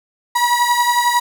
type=beating tone pair; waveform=35% pulse; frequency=962 / 973 Hz; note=B5 / B5; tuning=-46 / -26 cents; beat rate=11 Hz; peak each=-13 / -17 dBFS; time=0.35-1.2 s; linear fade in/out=10 ms; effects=none